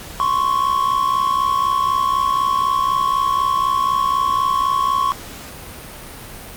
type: tone pair together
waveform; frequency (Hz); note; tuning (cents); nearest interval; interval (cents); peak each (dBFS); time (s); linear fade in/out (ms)
triangle; 1044.7 / 1108.7; C6 / C#6; -3 / 0; minor second; 103; -18 / -15; 0.2-5.12; 0
effects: pink hiss -35 dBFS RMS until 6.56 s + Opus 48 kbps